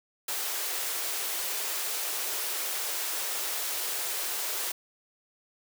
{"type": "high-pass noise", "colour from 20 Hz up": "white", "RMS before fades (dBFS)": -32, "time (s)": [0.28, 4.72], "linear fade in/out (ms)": 5, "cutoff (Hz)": 340, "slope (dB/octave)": 48, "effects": []}